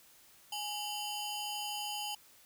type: ring-modulated tone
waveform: sawtooth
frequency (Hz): 1933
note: B6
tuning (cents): -38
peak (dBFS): -30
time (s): 0.52-2.15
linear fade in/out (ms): 5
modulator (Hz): 1100
effects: white hiss -61 dBFS RMS until 2.45 s